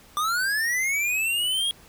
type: linear sweep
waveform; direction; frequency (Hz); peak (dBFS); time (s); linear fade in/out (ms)
square; up; 1174.7 to 3302; -23; 0.17-1.71; 0
effects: pink hiss -52 dBFS RMS until 1.88 s